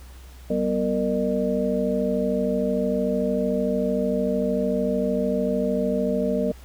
sine tone cluster, 192 / 245.3 / 459.8 / 606 Hz, G3 / B3 / A#4 / D#5, -36 / -12 / -24 / -46 cents, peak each -26 dBFS, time 0.5-6.52 s, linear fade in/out 5 ms, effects added 63 Hz sine -41 dBFS peak until 6.64 s + pink hiss -51 dBFS RMS until 6.64 s

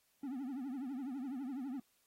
triangle tone with vibrato, 264.5 Hz, C4, 19 cents sharp, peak -37 dBFS, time 0.23-1.8 s, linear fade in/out 5 ms, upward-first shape triangle, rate 12 Hz, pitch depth 190 cents each way, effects white hiss -75 dBFS RMS until 2.06 s + AAC 48 kbps

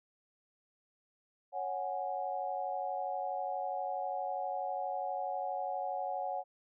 sine chord, C# suspended fourth, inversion none, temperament just, 554.4 / 739.2 / 831.5 Hz, C#5 / F#5 / G#5, 0 / -2 / +2 cents, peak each -40 / -36 / -40 dBFS, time 1.52-6.44 s, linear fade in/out 50 ms, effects none

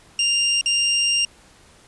25% pulse tone with dropouts, 2794 Hz, F7, in tune, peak -13 dBFS, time 0.19-1.25 s, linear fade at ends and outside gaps 2 ms, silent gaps 0.612-0.659 s, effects pink hiss -51 dBFS RMS until 1.87 s + resampled to 24000 Hz

